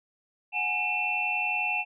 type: tone cluster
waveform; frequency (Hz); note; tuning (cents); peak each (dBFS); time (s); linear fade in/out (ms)
sine; 738 / 829 / 2435 / 2679; F#5 / G#5 / D#7 / E7; -5 / -3 / -38 / +27; -35 / -34 / -34 / -27; 0.52-1.85; 50
effects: none